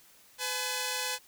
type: tone pair together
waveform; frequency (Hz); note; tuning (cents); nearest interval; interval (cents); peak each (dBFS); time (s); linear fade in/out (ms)
5% pulse; 504 / 849.2; B4 / G#5; +35 / +38; major sixth; 903; -22; 0.38-1.19; 50
effects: white hiss -59 dBFS RMS until 1.27 s

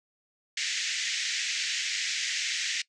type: band-pass noise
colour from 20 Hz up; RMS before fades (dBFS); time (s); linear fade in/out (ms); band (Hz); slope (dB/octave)
pink; -31; 0.57-2.82; 5; 1800 to 7200; 48
effects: noise-tail reverb RT60 0.1 s tail -21 dB re dry

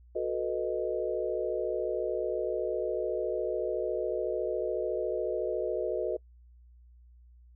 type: chord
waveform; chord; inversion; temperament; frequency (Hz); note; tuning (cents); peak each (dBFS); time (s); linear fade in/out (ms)
sine; B dominant seventh; second; equal with one note detuned; 366 / 440 / 493.9 / 622.3; F#4 / A4 / B4 / D#5; -19 / 0 / 0 / 0; -34; 0.15-6.17; 10
effects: noise-tail reverb RT60 0.1 s tail -26 dB re dry + added 60 Hz sine -53 dBFS peak until 7.55 s

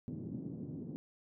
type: band-pass noise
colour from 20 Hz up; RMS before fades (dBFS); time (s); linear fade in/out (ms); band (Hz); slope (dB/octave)
white; -43; 0.08-0.96; 0; 120 to 280; 24
effects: none

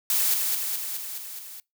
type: noise with echo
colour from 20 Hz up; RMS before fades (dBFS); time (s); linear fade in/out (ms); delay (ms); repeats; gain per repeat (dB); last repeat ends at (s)
blue; -23; 0.1-0.34; 2; 210; 6; -3; 1.6
effects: noise-tail reverb RT60 0.2 s tail -24 dB re dry

